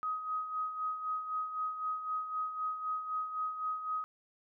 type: tone with tremolo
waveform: sine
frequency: 1259 Hz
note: D#6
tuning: 20 cents sharp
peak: -31 dBFS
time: 0.03-4.04 s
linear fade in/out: 0 ms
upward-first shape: sine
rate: 3.9 Hz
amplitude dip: 60%
effects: none